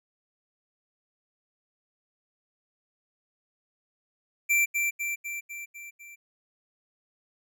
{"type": "tone with echo", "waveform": "square", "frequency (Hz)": 2349, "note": "D7", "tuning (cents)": 0, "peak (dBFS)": -21, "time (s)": [4.49, 4.66], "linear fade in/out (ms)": 20, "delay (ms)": 250, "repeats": 6, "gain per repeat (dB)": -4, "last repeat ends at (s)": 6.16, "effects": []}